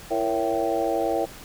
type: harmonic tone with a mistuned harmonic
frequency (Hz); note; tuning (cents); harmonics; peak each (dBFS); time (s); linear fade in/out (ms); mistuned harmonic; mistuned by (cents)
111.3; A2; +20; 3 / 4 / 5 / 6 / 7; -28 / -28 / -28 / -28 / -28; 0.1-1.26; 20; 4; +77
effects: pink hiss -43 dBFS RMS until 1.44 s